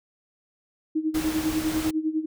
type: tone with tremolo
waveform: sine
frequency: 313.9 Hz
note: D#4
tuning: 15 cents sharp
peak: -20 dBFS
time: 0.95-2.26 s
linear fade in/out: 10 ms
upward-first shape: sine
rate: 10 Hz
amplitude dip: 80%
type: noise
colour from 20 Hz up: pink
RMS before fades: -33 dBFS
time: 1.14-1.91 s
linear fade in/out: 10 ms
effects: none